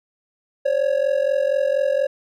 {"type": "ring-modulated tone", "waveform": "triangle", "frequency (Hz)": 554.4, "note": "C#5", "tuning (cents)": 0, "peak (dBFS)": -12, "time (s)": [0.65, 2.07], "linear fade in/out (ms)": 10, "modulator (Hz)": 22.1, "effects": []}